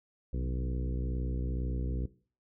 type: harmonic tone with a mistuned harmonic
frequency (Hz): 62.1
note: B1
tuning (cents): +10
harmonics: 1 / 2 / 3 / 4 / 5 / 6 / 7 / 8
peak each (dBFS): -32 / -38 / -42 / -44 / -46 / -48 / -49 / -50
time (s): 0.33-2.06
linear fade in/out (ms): 5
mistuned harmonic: 2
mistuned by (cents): +65
effects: noise-tail reverb RT60 0.4 s tail -18 dB re dry